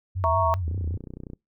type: tone with vibrato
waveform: sine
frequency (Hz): 86.5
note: F2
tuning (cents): -16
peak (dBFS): -25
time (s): 0.15-0.98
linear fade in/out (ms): 20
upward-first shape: triangle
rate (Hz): 5.2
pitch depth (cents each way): 200
type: chord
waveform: sine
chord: A# diminished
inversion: second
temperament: equal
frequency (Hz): 659.3 / 932.3 / 1108.7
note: E5 / A#5 / C#6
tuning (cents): 0 / 0 / 0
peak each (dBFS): -24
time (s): 0.24-0.54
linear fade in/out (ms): 0
type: click train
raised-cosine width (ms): 3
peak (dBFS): -25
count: 21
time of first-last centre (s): 0.68-1.334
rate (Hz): 30.6
effects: noise-tail reverb RT60 0.2 s tail -26 dB re dry